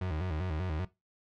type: tone with vibrato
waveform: 35% pulse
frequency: 84.5 Hz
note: E2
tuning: 43 cents sharp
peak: -30 dBFS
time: 0.01-0.85 s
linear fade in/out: 5 ms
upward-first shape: square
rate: 5.1 Hz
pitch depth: 150 cents each way
effects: noise-tail reverb RT60 0.2 s tail -17 dB re dry + low-pass 3000 Hz 12 dB/octave